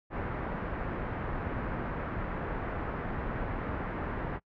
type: low-pass noise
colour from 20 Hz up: pink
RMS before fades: -35 dBFS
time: 0.1-4.4 s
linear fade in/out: 50 ms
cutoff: 1800 Hz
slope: 24 dB/octave
effects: noise-tail reverb RT60 0.1 s tail -26 dB re dry